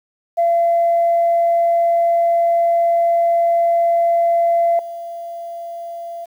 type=tone with level steps; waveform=sine; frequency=681 Hz; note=F5; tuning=44 cents flat; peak=-11 / -26 dBFS; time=0.37-6.26 s; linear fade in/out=20 ms; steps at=4.79 s; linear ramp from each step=2 ms; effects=tanh soft clip ceiling -8 dBFS + 8-bit